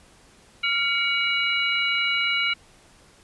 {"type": "tone cluster", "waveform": "sine", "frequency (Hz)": [1383, 2252, 2883, 3958], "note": ["F6", "C#7", "F#7", "B7"], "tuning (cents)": [-17, 27, -46, 3], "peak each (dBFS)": [-29, -23, -26, -32], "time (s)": [0.63, 2.54], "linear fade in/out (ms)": 10, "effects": ["pink hiss -54 dBFS RMS until 3.23 s", "resampled to 24000 Hz"]}